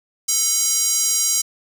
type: tone with high-pass filter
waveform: square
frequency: 439.6 Hz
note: A4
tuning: 2 cents flat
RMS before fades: -19 dBFS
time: 0.28-1.42 s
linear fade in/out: 10 ms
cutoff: 6400 Hz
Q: 2.9
effects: none